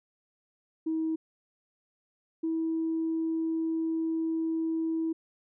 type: tone pair in turn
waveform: sine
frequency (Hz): 320 / 324.5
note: D#4 / E4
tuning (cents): +49 / -27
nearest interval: unison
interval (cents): 24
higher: second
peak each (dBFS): -26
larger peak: neither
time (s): 0.86-1.16 / 2.43-5.13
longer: second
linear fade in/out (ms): 10
effects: tanh soft clip ceiling -22 dBFS